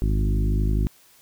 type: harmonic tone with a mistuned harmonic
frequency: 51.91 Hz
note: G#1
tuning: in tune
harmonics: 1 / 2 / 3 / 4 / 5 / 6 / 7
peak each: -20 / -26 / -30 / -32 / -34 / -36 / -37 dBFS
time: 0.02-0.87 s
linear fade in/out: 0 ms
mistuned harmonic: 2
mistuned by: -23 cents
effects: white hiss -55 dBFS RMS until 1.21 s